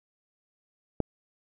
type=click; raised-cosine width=2 ms; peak=-12 dBFS; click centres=1.003 s; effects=none

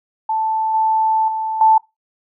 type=tone with level steps; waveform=sine; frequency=880 Hz; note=A5; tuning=in tune; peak=-16 / -13 / -19 / -8 dBFS; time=0.29-1.78 s; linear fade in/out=5 ms; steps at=0.74 / 1.28 / 1.61 s; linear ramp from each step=2 ms; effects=noise-tail reverb RT60 0.2 s tail -23 dB re dry

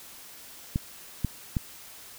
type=clicks; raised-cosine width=5 ms; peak=-13 dBFS; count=3; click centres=0.759 / 1.247 / 1.568 s; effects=white hiss -47 dBFS RMS until 2.18 s

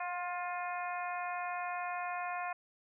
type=harmonic tone with a mistuned harmonic; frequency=353.4 Hz; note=F4; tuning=21 cents sharp; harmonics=2 / 3 / 4 / 5 / 6 / 7; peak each=-38 / -41 / -45 / -46 / -49 / -46 dBFS; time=0-2.53 s; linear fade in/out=5 ms; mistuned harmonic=2; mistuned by=+16 cents; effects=none

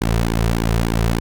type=tone with flanger; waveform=sawtooth; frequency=56.6 Hz; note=A1; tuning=50 cents sharp; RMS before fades=-18 dBFS; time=0.01-1.2 s; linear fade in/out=5 ms; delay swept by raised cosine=1.5 to 3.7 ms; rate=3.4 Hz; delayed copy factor=-0.9; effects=none

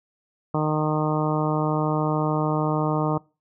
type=harmonic tone; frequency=153.5 Hz; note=D#3; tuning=23 cents flat; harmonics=1 / 2 / 3 / 4 / 5 / 6 / 7 / 8; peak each=-24 / -27 / -29 / -30 / -31 / -32 / -32 / -33 dBFS; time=0.54-3.18 s; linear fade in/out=5 ms; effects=noise-tail reverb RT60 0.3 s tail -23 dB re dry

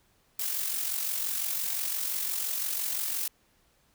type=noise with amplitude modulation; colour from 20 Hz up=blue; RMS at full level=-29 dBFS; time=0.39-3.28 s; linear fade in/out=5 ms; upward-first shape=sine; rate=45.8 Hz; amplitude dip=50%; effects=pink hiss -67 dBFS RMS until 3.94 s

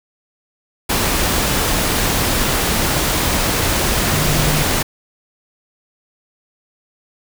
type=tone in noise; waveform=sine; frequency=150.3 Hz; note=D3; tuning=40 cents sharp; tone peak=-20 dBFS; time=4.09-4.63 s; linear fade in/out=10 ms; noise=pink; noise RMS=-17 dBFS; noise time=0.89-4.83 s; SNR=-6 dB; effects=none

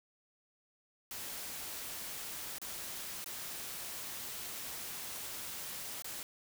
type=noise with dropouts; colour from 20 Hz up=white; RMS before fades=-43 dBFS; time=1.11-6.23 s; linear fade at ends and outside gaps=1 ms; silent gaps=2.584-2.616 / 3.243-3.26 / 6.022-6.044 s; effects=none

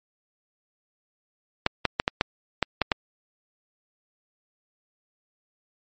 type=clicks; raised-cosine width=0.3 ms; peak=-4 dBFS; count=8; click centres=1.664 / 1.853 / 1.999 / 2.079 / 2.211 / 2.627 / 2.817 / 2.918 s; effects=MP3 32 kbps

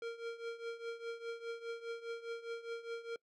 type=tone with tremolo; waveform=square; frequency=463.6 Hz; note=A#4; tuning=10 cents flat; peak=-38 dBFS; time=0.02-3.16 s; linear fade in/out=2 ms; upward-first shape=triangle; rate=4.9 Hz; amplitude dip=85%; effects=noise-tail reverb RT60 0.1 s tail -24 dB re dry + low-pass 4000 Hz 12 dB/octave

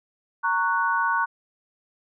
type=chord; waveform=sine; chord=F# major; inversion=first; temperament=just; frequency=925 / 1110 / 1480 Hz; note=A#5 / C#6 / F#6; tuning=-14 / +2 / 0 cents; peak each=-25 / -25 / -24 dBFS; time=0.43-1.26 s; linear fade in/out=20 ms; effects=none

